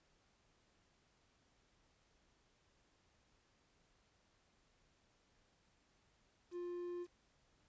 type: tone with quantisation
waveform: triangle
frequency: 351.8 Hz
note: F4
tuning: 13 cents sharp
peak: -40 dBFS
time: 6.51-7.07 s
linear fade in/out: 50 ms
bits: 11
effects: pink hiss -75 dBFS RMS until 7.68 s + resampled to 16000 Hz